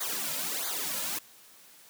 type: noise with flanger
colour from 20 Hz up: white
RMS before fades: -33 dBFS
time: 0-1.19 s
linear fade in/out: 10 ms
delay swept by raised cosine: 0.36 to 2.66 ms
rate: 1.5 Hz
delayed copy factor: -0.9
effects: white hiss -55 dBFS RMS until 1.89 s + high-pass 150 Hz 12 dB/octave